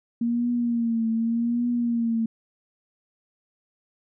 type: tone with vibrato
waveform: sine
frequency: 233.1 Hz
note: A#3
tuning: in tune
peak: -21 dBFS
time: 0.21-2.26 s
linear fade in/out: 5 ms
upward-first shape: triangle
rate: 0.85 Hz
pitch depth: 67 cents each way
effects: none